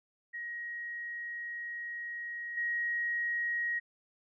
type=tone with level steps; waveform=sine; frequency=1890 Hz; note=A#6; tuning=23 cents sharp; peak=-37 / -30 dBFS; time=0.33-3.8 s; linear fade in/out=20 ms; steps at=2.57 s; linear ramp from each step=5 ms; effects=none